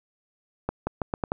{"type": "accelerating click train", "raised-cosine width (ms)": 1, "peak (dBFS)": -12, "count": 6, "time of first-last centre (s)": [0.69, 1.319], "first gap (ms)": 180, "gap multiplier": 0.82, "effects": []}